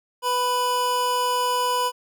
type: tone pair together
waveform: square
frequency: 495.5 / 991 Hz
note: B4 / B5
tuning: +6 / +6 cents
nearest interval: octave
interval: 1200 cents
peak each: -28 / -22 dBFS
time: 0.22-1.92 s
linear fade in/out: 50 ms
effects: none